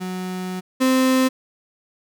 35% pulse tone pair in turn, 184.1 / 259.8 Hz, F#3 / C4, -8 / -12 cents, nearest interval tritone, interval 596 cents, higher second, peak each -24 / -13 dBFS, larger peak second, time 0-0.61 / 0.8-1.29 s, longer first, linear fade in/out 20 ms, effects none

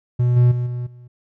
triangle tone with level steps, 122.5 Hz, B2, 14 cents flat, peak -12 / -8 / -17 / -21 / -37 dBFS, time 0.19-1.08 s, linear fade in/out 10 ms, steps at 0.36 / 0.51 / 0.66 / 0.86 s, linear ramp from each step 10 ms, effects none

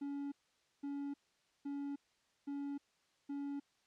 triangle tone bursts, 282.5 Hz, C#4, 33 cents sharp, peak -37 dBFS, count 5, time 0.01-3.6 s, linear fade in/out 10 ms, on 310 ms, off 510 ms, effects white hiss -75 dBFS RMS until 3.86 s + low-pass 6000 Hz 12 dB/octave

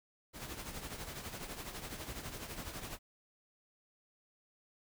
pink noise with tremolo, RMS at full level -42 dBFS, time 0.33-2.99 s, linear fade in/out 50 ms, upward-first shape triangle, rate 12 Hz, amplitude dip 65%, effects none

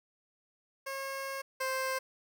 15% pulse tone pair in turn, 542 / 524.7 Hz, C#5 / C5, -39 / +5 cents, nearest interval minor second, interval 56 cents, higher first, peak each -30 / -25 dBFS, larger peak second, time 0.86-1.42 / 1.6-1.99 s, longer first, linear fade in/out 10 ms, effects none

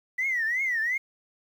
sine tone with vibrato, 1955 Hz, B6, 18 cents flat, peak -23 dBFS, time 0.18-0.98 s, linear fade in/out 10 ms, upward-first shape triangle, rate 2.8 Hz, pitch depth 200 cents each way, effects tanh soft clip ceiling -20 dBFS + 9-bit

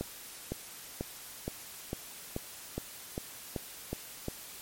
accelerating click train, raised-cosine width 2 ms, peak -20 dBFS, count 11, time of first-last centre 0.01-4.283 s, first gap 510 ms, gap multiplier 0.96, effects white hiss -47 dBFS RMS until 4.61 s + MP3 64 kbps

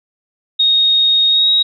sine tone with pitch glide, 3729 to 3799 Hz, A#7 to A#7, 0 to +32 cents, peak -9 dBFS, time 0.59-1.63 s, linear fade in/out 10 ms, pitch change +32 cents, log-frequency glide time 1.28-1.5 s, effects none

